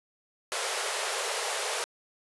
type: high-pass noise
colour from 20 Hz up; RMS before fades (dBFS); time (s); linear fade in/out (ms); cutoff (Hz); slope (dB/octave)
pink; -31; 0.52-1.84; 0; 400; 96
effects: resampled to 24000 Hz